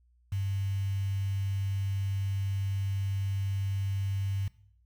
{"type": "tone with quantisation", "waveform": "sine", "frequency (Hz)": 98, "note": "G2", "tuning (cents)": 0, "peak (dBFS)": -28, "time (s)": [0.32, 4.48], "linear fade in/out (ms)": 5, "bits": 8, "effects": ["noise-tail reverb RT60 0.6 s tail -19 dB re dry", "added 60 Hz sine -62 dBFS peak until 4.85 s"]}